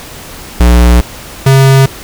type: tone pair in turn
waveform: square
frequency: 60 / 134.7 Hz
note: B1 / C#3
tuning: -49 / -49 cents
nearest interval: octave + major second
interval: 1400 cents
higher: second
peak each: -3 dBFS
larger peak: neither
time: 0.6-1.01 / 1.46-1.86 s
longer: first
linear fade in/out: 5 ms
effects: pink hiss -28 dBFS RMS until 2.03 s